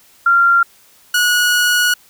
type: tone pair in turn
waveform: sine / sawtooth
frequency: 1384 / 1458.3 Hz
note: F6 / F#6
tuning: -16 / -26 cents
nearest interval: minor second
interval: 90 cents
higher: second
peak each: -8 dBFS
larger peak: neither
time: 0.26-0.63 / 1.14-1.94 s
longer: second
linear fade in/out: 5 ms
effects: white hiss -49 dBFS RMS until 2.09 s